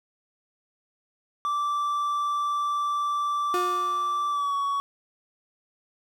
triangle tone with pitch glide, 1168 to 1123 Hz, D6 to C#6, -10 to +22 cents, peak -22 dBFS, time 1.45-4.8 s, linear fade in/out 0 ms, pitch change -68 cents, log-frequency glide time 4.3-4.55 s
35% pulse tone with exponential decay, 358.8 Hz, F4, 47 cents sharp, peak -23 dBFS, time 3.54-4.51 s, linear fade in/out 1 ms, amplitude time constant 210 ms
effects none

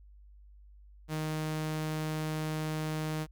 sawtooth tone, 155.56 Hz, D#3, in tune, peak -28 dBFS, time 1.08-3.27 s, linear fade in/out 50 ms, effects added 50 Hz sine -52 dBFS peak until 3.31 s

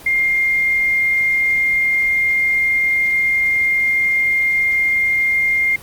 sine tone, 2115 Hz, C7, 18 cents sharp, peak -13 dBFS, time 0.06-5.76 s, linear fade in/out 5 ms, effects pink hiss -38 dBFS RMS until 5.82 s + Opus 32 kbps

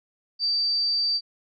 sine tone, 4647 Hz, D8, 19 cents flat, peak -21 dBFS, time 0.39-1.21 s, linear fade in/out 50 ms, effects none

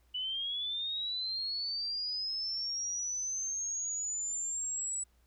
sine linear sweep, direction up, 2960 to 7902 Hz, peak -33 dBFS, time 0.14-5.04 s, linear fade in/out 10 ms, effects added 60 Hz sine -65 dBFS peak until 5.26 s + pink hiss -73 dBFS RMS until 5.26 s

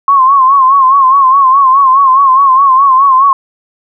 sine tone with vibrato, 1076 Hz, C6, 48 cents sharp, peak -3 dBFS, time 0.08-3.33 s, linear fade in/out 2 ms, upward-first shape sine, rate 4.8 Hz, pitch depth 81 cents each way, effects none

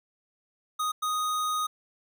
square tone bursts at uneven times, 1244.5 Hz, D#6, in tune, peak -27 dBFS, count 2, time 0.79-0.92 / 1.02-1.67 s, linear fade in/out 10 ms, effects none

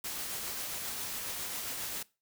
white noise with tremolo, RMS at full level -37 dBFS, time 0.04-2.03 s, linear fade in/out 5 ms, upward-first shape triangle, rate 7.4 Hz, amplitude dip 25%, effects noise-tail reverb RT60 0.3 s tail -22 dB re dry

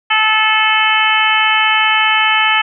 harmonic tone, 435.1 Hz, A4, 19 cents flat, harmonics 2 / 3 / 4 / 5 / 6 / 7, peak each -17 / -17 / -17 / -17 / -17 / -17 dBFS, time 0.1-2.62 s, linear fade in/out 10 ms, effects none

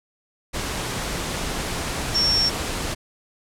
sine tone in noise, 5480 Hz, F8, 34 cents flat, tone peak -17 dBFS, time 2.14-2.5 s, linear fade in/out 20 ms, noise pink, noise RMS -27 dBFS, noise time 0.53-2.95 s, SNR +7 dB, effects low-pass 10000 Hz 12 dB/octave

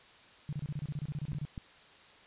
sine tone bursts, 146.83 Hz, D3, in tune, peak -33 dBFS, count 15, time 0.49-1.451 s, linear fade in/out 0 ms, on 37 ms, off 29 ms
clicks, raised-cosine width 5 ms, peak -27 dBFS, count 2, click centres 1.332 / 1.578 s
effects white hiss -57 dBFS RMS until 2.26 s + resampled to 8000 Hz

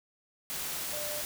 sine tone in noise, 596 Hz, D5, 25 cents sharp, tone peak -39 dBFS, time 0.93-1.21 s, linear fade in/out 0 ms, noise white, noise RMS -36 dBFS, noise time 0.5-1.25 s, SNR -6 dB, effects none

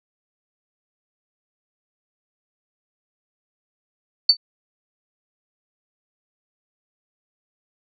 sine tone with exponential decay, 4500 Hz, C#8, 25 cents sharp, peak -5 dBFS, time 4.29-4.37 s, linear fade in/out 5 ms, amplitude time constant 17 ms, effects none

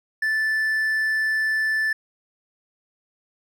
triangle tone, 1756 Hz, A6, 4 cents flat, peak -18 dBFS, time 0.22-1.93 s, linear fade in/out 5 ms, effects none

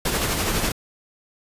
pink noise with tremolo, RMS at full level -21 dBFS, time 0.05-0.72 s, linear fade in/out 5 ms, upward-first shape triangle, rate 12 Hz, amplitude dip 45%, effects resampled to 32000 Hz

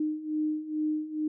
sine beating tone pair, 305.4 / 307.7 Hz, D#4 / D#4, -32 / -19 cents, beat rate 2.3 Hz, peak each -33 / -29 dBFS, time 0-1.28 s, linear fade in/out 5 ms, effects none

